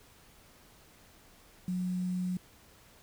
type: tone with quantisation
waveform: sine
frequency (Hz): 181.8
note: F#3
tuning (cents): -30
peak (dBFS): -30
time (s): 1.68-2.37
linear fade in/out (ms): 2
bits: 9
effects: pink hiss -59 dBFS RMS until 3.02 s